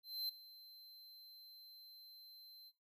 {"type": "tone with ADSR envelope", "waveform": "square", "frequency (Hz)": 4100, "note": "C8", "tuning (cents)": -36, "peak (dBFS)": -38, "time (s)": [0.03, 2.72], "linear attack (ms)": 260, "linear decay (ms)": 6, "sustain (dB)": -19, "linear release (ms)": 45, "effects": ["noise-tail reverb RT60 0.3 s tail -24 dB re dry"]}